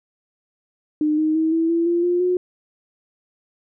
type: tone with pitch steps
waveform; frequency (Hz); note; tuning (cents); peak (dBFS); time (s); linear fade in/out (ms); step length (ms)
sine; 303.8 / 311.4 / 319.3 / 327.3 / 335.5 / 344 / 352.6 / 361.5; D#4 / D#4 / D#4 / E4 / E4 / F4 / F4 / F#4; -41 / +2 / +45 / -12 / +31 / -26 / +17 / -40; -16; 1.01-2.37; 2; 170
effects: none